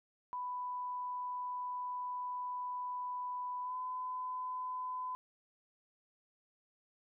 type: tone with pitch glide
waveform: sine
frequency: 993 to 1009.8 Hz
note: B5 to B5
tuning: +9 to +38 cents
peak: -37 dBFS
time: 0.33-5.15 s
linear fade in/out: 0 ms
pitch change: +29 cents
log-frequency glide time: 3.62-3.75 s
effects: none